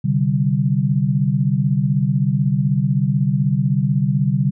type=chord; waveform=sine; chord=C suspended second; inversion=none; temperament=equal with one note detuned; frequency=130.81 / 146.83 / 193.52 Hz; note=C3 / D3 / G3; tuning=0 / 0 / -22 cents; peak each=-19 / -18 / -20 dBFS; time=0.04-4.51 s; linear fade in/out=10 ms; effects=none